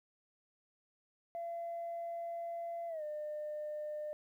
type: tone with pitch glide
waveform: sine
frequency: 680 to 602.3 Hz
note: F5 to D5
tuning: -46 to +44 cents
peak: -37 dBFS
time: 1.35-4.13 s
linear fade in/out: 0 ms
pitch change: -210 cents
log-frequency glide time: 2.88-3.03 s
effects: tanh soft clip ceiling -35 dBFS + 12-bit